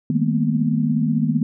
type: tone cluster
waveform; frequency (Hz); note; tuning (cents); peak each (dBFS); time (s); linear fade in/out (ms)
sine; 156.1 / 198.7 / 216.1 / 231.2 / 247; D#3 / G3 / A3 / A#3 / B3; +6 / +24 / -31 / -14 / 0; -21 / -28 / -24 / -22 / -23; 0.1-1.43; 2
effects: none